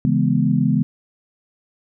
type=chord; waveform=sine; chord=C# minor seventh; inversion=none; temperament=equal; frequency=138.59 / 164.81 / 207.7 / 246.9 Hz; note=C#3 / E3 / G#3 / B3; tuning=0 / 0 / 0 / 0 cents; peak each=-20 dBFS; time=0.05-0.83 s; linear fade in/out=0 ms; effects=none